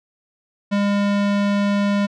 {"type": "tone", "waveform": "square", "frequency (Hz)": 202.3, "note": "G#3", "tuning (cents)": -45, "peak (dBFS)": -17, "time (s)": [0.71, 2.07], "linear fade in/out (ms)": 20, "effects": ["low-pass 4000 Hz 12 dB/octave"]}